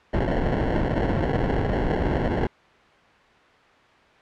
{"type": "noise with sample-and-hold", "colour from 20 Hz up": "pink", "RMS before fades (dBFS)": -23, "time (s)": [0.13, 2.47], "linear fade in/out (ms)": 5, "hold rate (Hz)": 1225, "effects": ["white hiss -53 dBFS RMS until 4.21 s", "low-pass 2000 Hz 12 dB/octave"]}